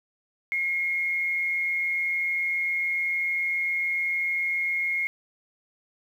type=tone with amplitude modulation; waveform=sine; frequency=2153 Hz; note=C7; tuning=49 cents sharp; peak=-22 dBFS; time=0.52-5.07 s; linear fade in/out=0 ms; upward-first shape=sine; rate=167 Hz; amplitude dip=35%; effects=9-bit